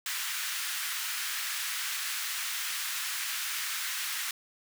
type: high-pass noise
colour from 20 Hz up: pink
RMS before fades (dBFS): -34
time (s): 0.06-4.31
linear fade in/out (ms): 2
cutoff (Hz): 1400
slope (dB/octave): 24
effects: none